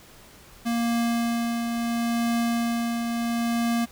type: tone with tremolo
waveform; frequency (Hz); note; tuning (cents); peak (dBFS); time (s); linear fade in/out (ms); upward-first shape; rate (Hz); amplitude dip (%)
square; 233.8; A#3; +5; -22; 0.65-3.86; 20; triangle; 0.73; 40
effects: pink hiss -50 dBFS RMS until 3.91 s